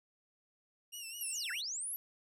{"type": "tone with vibrato", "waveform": "15% pulse", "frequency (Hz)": 2782, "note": "F7", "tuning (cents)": -7, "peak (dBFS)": -36, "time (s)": [0.92, 1.62], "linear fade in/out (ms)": 20, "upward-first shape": "sine", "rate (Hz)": 4.8, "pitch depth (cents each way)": 86}
{"type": "linear two-way sweep", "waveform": "sine", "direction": "down then up", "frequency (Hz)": [11930, 1396.9, 11930], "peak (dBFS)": -37, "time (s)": [1.21, 1.96], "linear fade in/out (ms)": 0, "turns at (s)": 1.51}
{"effects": []}